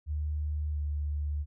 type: tone with pitch glide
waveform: sine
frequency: 75.2 to 73.69 Hz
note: D2 to D2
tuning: +42 to +6 cents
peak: -29 dBFS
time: 0.06-1.46 s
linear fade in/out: 50 ms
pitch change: -36 cents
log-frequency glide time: 0.7-0.79 s
effects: none